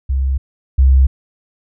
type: tone pair in turn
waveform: sine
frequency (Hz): 66.7 / 66.2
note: C2 / C2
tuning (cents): +34 / +21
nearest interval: unison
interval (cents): 13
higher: first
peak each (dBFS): -13 / -6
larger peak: second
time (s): 0.09-0.38 / 0.78-1.07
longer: neither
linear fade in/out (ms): 10
effects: none